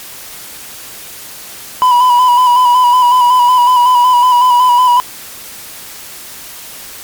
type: tone with vibrato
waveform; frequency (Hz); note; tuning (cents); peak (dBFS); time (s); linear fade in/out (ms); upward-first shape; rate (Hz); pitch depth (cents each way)
triangle; 987.8; B5; 0; -3; 1.82-5; 0; square; 5.4; 32
effects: white hiss -30 dBFS RMS until 7.03 s + MP3 96 kbps